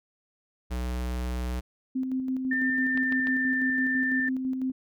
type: tone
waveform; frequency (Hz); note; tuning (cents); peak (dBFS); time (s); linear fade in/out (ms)
square; 61.74; B1; 0; -29; 0.7-1.61; 20
type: tone with tremolo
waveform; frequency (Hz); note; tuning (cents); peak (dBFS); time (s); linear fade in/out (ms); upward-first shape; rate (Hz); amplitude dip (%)
sine; 260; C4; -11; -25; 1.95-4.72; 10; square; 6; 35
type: tone with pitch glide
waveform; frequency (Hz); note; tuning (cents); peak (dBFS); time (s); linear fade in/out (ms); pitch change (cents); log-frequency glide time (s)
sine; 1795 to 1783.6; A6 to A6; +34 to +23; -25; 2.51-4.29; 5; -11; 2.74-3.57
type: clicks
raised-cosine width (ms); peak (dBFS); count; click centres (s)
0.3; -22; 3; 2.975 / 3.124 / 3.271
effects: none